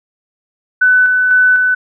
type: tone with tremolo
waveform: sine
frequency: 1500 Hz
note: F#6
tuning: 23 cents sharp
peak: -6 dBFS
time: 0.81-1.75 s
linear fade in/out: 10 ms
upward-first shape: square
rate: 2 Hz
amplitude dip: 30%
effects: none